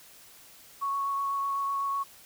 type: tone with vibrato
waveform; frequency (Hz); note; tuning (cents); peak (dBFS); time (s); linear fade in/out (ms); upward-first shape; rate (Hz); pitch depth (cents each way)
sine; 1108.7; C#6; 0; -27; 0.81-2.04; 20; triangle; 8; 13
effects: white hiss -53 dBFS RMS until 2.25 s